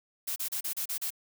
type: noise bursts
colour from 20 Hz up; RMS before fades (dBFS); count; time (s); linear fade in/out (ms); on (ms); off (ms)
blue; -33; 7; 0.27-1.105; 10; 91; 33
effects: none